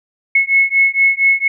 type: beating tone pair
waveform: sine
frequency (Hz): 2186 / 2190.3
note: C#7 / C#7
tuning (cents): -25 / -21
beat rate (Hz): 4.3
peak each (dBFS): -13 / -13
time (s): 0.35-1.48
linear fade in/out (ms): 5
effects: none